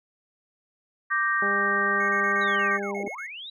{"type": "chord", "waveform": "sine", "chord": "G minor", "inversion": "second", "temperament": "equal", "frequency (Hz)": [1174.7, 1568, 1864.7], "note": ["D6", "G6", "Bb6"], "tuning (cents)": [0, 0, 0], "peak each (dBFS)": -26, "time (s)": [1.1, 2.78], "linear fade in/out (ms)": 20}
{"type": "harmonic tone", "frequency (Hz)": 201, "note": "G3", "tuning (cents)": 44, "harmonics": [1, 2, 3, 4], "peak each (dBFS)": [-34, -31, -36, -37], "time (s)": [1.42, 3.08], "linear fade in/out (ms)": 2}
{"type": "tone bursts", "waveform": "triangle", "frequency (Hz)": 2173, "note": "C#7", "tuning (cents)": -35, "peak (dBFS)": -33, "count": 11, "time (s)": [2, 3.268], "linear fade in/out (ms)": 5, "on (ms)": 88, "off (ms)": 30}
{"type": "linear two-way sweep", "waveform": "sine", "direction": "down then up", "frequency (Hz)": [3951, 193.9, 3951], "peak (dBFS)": -36, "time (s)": [2.41, 3.5], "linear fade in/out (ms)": 5, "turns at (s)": 3.06}
{"effects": []}